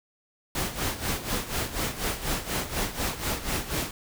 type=noise with tremolo; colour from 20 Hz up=pink; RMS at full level=-27 dBFS; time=0.55-3.91 s; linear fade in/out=2 ms; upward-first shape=sine; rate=4.1 Hz; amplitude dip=75%; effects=none